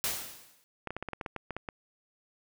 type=noise with exponential decay; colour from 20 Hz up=white; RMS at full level=-29 dBFS; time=0.04-0.64 s; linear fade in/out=0 ms; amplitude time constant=130 ms
type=clicks; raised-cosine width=0.5 ms; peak=-21 dBFS; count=12; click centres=0.873 / 0.906 / 0.966 / 1.026 / 1.087 / 1.133 / 1.212 / 1.262 / 1.363 / 1.507 / 1.566 / 1.688 s
effects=none